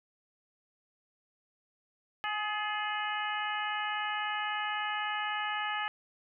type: harmonic tone with a mistuned harmonic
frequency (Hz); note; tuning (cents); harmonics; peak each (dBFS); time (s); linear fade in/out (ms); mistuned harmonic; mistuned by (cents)
420; G#4; +19; 2 / 3 / 4 / 5 / 6 / 7; -36 / -37 / -37 / -41 / -43 / -40; 2.24-5.88; 0; 4; +37
effects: none